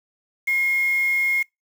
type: tone with quantisation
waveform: sine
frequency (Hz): 2148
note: C7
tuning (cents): +45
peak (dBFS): -18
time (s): 0.47-1.43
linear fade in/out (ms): 10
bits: 6
effects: noise-tail reverb RT60 0.2 s tail -26 dB re dry